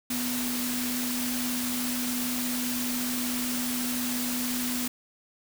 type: tone in noise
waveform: sine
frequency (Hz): 246.9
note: B3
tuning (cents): 0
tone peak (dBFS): -30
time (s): 0.1-4.88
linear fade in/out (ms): 5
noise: white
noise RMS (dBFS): -32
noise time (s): 0.1-4.88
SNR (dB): -1
effects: none